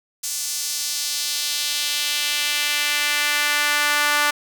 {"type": "tone with high-pass filter sweep", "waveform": "sawtooth", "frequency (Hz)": 293.7, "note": "D4", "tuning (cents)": 0, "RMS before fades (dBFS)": -22, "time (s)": [0.23, 4.31], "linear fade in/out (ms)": 10, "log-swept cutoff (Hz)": [6600, 1300], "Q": 1.4, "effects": []}